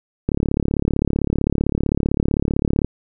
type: click train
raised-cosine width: 3 ms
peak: -5 dBFS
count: 92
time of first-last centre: 0.29-2.846 s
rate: 35.6 Hz
effects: none